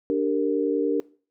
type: chord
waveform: sine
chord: G minor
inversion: second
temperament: equal with one note detuned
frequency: 293.7 / 392 / 462.4 Hz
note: D4 / G4 / Bb4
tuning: 0 / 0 / -14 cents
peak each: -24 / -27 / -24 dBFS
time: 0.1-1 s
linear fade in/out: 0 ms
effects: noise-tail reverb RT60 0.4 s tail -20 dB re dry